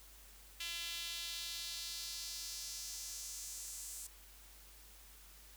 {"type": "tone with high-pass filter sweep", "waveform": "sawtooth", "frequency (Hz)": 338.8, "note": "E4", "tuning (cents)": 48, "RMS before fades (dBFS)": -45, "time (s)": [0.6, 4.07], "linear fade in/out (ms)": 5, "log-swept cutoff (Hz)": [3000, 7900], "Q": 2.1, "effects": ["added 50 Hz sine -60 dBFS peak until 5.56 s", "white hiss -60 dBFS RMS until 5.56 s"]}